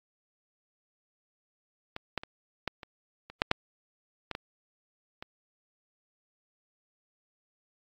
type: clicks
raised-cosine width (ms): 0.3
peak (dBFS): -21 / -14 / -24 / -14 / -26 / -28 / -6 / -6 / -18 / -19 / -24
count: 11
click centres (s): 1.964 / 2.177 / 2.235 / 2.677 / 2.832 / 3.3 / 3.419 / 3.514 / 4.313 / 4.351 / 5.225
effects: AAC 48 kbps